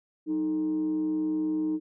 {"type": "tone with frequency modulation", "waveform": "sine", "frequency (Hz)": 311.1, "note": "D#4", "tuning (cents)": 0, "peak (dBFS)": -24, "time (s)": [0.26, 1.8], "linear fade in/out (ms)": 50, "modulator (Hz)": 128, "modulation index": 0.28, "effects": ["tanh soft clip ceiling -21 dBFS"]}